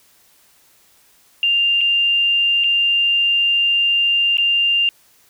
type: tone with dropouts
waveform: sine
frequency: 2794 Hz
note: F7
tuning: in tune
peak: -13 dBFS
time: 1.43-4.89 s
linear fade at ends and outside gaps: 1 ms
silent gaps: 1.809-1.813 / 2.638-2.642 / 4.371-4.383 s
effects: white hiss -54 dBFS RMS until 5.29 s